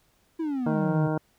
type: exponential sweep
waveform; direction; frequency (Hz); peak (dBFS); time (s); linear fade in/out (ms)
triangle; down; 334.8 to 141.5; -24; 0.39-1.08; 10
type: harmonic tone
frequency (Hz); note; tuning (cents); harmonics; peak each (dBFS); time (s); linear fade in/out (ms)
155.56; D#3; 0; 1 / 2 / 3 / 4 / 5 / 6 / 7 / 9 / 10; -28 / -29 / -33 / -33 / -37 / -37 / -43 / -40 / -51; 0.66-1.18; 5
effects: pink hiss -66 dBFS RMS until 1.38 s